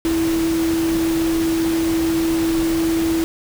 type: tone in noise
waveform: sine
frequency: 328.1 Hz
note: E4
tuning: 8 cents flat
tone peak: -16 dBFS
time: 0.05-3.24 s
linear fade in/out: 0 ms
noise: pink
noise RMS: -28 dBFS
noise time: 0.05-3.24 s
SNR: +9 dB
effects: none